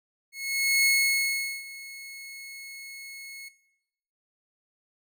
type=tone with ADSR envelope; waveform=sawtooth; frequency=2182 Hz; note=C#7; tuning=28 cents flat; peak=-15 dBFS; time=0.32-3.49 s; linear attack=530 ms; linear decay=780 ms; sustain=-21 dB; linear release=11 ms; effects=noise-tail reverb RT60 0.8 s tail -18 dB re dry